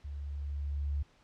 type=tone with level ramp; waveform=sine; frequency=71.6 Hz; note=D2; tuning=43 cents flat; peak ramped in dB=-38 to -29 dBFS; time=0.04-1.03 s; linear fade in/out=10 ms; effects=pink hiss -65 dBFS RMS until 1.23 s + low-pass 5000 Hz 12 dB/octave